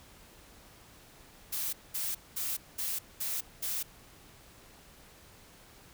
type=noise bursts; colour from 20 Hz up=blue; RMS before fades=-34 dBFS; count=6; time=1.52-3.83 s; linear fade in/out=10 ms; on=210 ms; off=210 ms; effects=pink hiss -56 dBFS RMS until 5.93 s